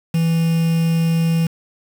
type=tone with quantisation; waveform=triangle; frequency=164.81 Hz; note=E3; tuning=in tune; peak=-12 dBFS; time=0.14-1.47 s; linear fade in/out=5 ms; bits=5; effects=none